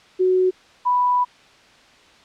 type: tone pair in turn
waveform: sine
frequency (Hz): 370 / 987.8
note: F#4 / B5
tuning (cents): 0 / 0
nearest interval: octave + perfect fourth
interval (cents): 1700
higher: second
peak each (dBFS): -14 / -15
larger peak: first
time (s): 0.19-0.51 / 0.85-1.25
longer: second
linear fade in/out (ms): 20
effects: white hiss -50 dBFS RMS until 2.24 s + low-pass 4000 Hz 12 dB/octave